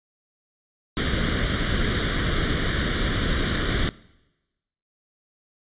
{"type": "noise with comb filter", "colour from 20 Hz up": "pink", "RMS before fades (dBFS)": -23, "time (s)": [0.97, 3.89], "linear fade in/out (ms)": 0, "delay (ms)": 0.58, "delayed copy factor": 0.8, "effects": ["noise-tail reverb RT60 1.0 s tail -21 dB re dry", "resampled to 8000 Hz"]}